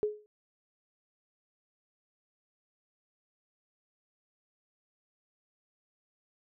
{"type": "tone with exponential decay", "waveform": "sine", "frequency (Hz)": 421.8, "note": "G#4", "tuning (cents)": 27, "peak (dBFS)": -23, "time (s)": [0.03, 0.26], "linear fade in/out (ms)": 0, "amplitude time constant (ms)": 49, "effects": []}